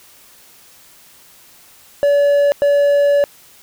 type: tone bursts at uneven times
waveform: triangle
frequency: 572 Hz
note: D5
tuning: 46 cents flat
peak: -8 dBFS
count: 2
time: 2.03-2.52 / 2.62-3.24 s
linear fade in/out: 0 ms
effects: white hiss -46 dBFS RMS until 3.62 s